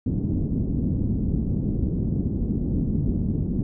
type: low-pass noise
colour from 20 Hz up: white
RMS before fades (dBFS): -24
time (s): 0.06-3.63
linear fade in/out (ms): 2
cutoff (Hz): 260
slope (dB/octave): 24
effects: none